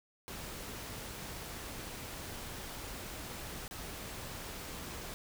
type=noise with dropouts; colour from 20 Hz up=pink; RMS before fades=-44 dBFS; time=0.28-5.14 s; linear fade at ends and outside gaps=0 ms; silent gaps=3.679-3.71 s; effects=none